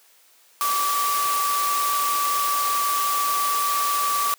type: tone in noise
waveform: sine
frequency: 1155 Hz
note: D6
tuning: 29 cents flat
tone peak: -21 dBFS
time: 0.61-4.34 s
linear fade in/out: 0 ms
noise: white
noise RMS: -27 dBFS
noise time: 0.61-4.34 s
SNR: +3 dB
effects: white hiss -56 dBFS RMS until 4.38 s + high-pass 400 Hz 12 dB/octave